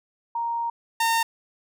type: tone pair in turn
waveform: sine / sawtooth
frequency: 933 / 913.3 Hz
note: A#5 / A#5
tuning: +1 / -36 cents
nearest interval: unison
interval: 37 cents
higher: first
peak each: -24 / -16 dBFS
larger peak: second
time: 0.35-0.7 / 1-1.23 s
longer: first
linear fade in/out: 5 ms
effects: none